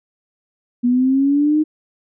sine linear sweep, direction up, 240.2 to 311.1 Hz, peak -12 dBFS, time 0.83-1.64 s, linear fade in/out 20 ms, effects none

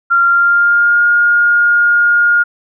sine tone with pitch glide, 1384 to 1422.1 Hz, F6 to F6, -16 to +31 cents, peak -7 dBFS, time 0.1-2.44 s, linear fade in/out 20 ms, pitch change +47 cents, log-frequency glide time 0.25-1.03 s, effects none

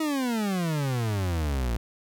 40% pulse exponential sweep, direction down, 321.9 to 55 Hz, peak -24 dBFS, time 0-1.77 s, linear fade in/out 5 ms, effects none

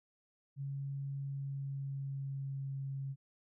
sine tone with pitch glide, 138.59 to 136.45 Hz, C#3 to C#3, 0 to -27 cents, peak -37 dBFS, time 0.56-3.16 s, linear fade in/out 50 ms, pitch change -27 cents, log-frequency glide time 1.17-2.77 s, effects none

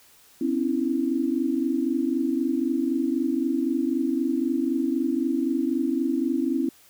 sine tone cluster, 255.3 / 279.2 / 328.6 Hz, C4 / C#4 / E4, -42 / +13 / -5 cents, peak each -26 dBFS, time 0.41-6.69 s, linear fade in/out 5 ms, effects white hiss -55 dBFS RMS until 6.89 s

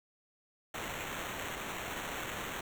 violet noise with sample-and-hold, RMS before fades -40 dBFS, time 0.74-2.61 s, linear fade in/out 5 ms, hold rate 4900 Hz, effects none

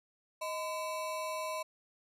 square ring-modulated tone, 822 Hz, G#5, 18 cents flat, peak -33 dBFS, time 0.41-1.63 s, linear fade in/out 10 ms, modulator 195 Hz, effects resampled to 32000 Hz

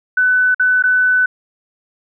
sine tone with dropouts, 1500 Hz, F#6, 23 cents sharp, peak -10 dBFS, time 0.17-1.26 s, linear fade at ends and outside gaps 5 ms, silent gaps 0.546-0.596 / 0.825-0.837 s, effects none

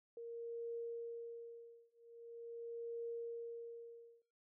sine tone with tremolo, 466.2 Hz, A#4, in tune, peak -40 dBFS, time 0.17-4.22 s, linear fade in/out 2 ms, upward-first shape triangle, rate 0.43 Hz, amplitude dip 100%, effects noise-tail reverb RT60 0.4 s tail -18 dB re dry

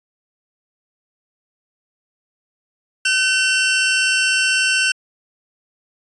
sawtooth tone pair together, 1526 / 2719 Hz, G6 / F7, -47 / -47 cents, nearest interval minor seventh, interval 1000 cents, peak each -14 dBFS, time 3.05-4.92 s, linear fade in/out 5 ms, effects resampled to 22050 Hz

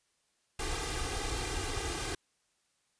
pink noise with comb filter, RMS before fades -35 dBFS, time 0.59-2.15 s, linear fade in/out 5 ms, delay 2.5 ms, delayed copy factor +0.85, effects white hiss -75 dBFS RMS until 2.99 s + resampled to 22050 Hz

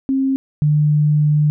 sine tone pair in turn, 267.8 / 149.73 Hz, C4 / D3, +40 / +34 cents, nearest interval minor seventh, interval 1006 cents, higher first, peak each -14 / -11 dBFS, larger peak second, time 0.09-0.36 / 0.62-1.5 s, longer second, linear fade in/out 0 ms, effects none

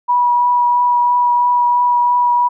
sine tone with vibrato, 972 Hz, B5, 28 cents flat, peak -10 dBFS, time 0.08-2.49 s, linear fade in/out 20 ms, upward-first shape triangle, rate 3 Hz, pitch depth 13 cents each way, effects none

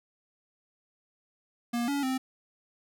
square tone with pitch steps, 237.6 / 282.8 / 260.9 Hz, A#3 / C#4 / C4, +33 / +35 / -5 cents, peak -28 dBFS, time 1.73-2.18 s, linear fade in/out 10 ms, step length 150 ms, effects none

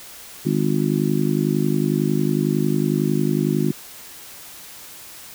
harmonic tone, 51 Hz, G#1, 31 cents flat, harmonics 3 / 4 / 5 / 6 / 7, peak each -22 / -23 / -24 / -25 / -25 dBFS, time 0.45-3.72 s, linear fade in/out 10 ms, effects white hiss -40 dBFS RMS until 5.34 s

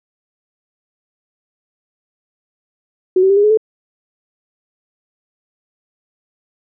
sine tone with pitch steps, 370 / 382.6 / 395.6 / 409.1 / 423.1 / 437.5 Hz, F#4 / G4 / G4 / G#4 / G#4 / A4, 0 / -42 / +16 / -26 / +32 / -10 cents, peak -8 dBFS, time 3.16-3.574 s, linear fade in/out 5 ms, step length 69 ms, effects none

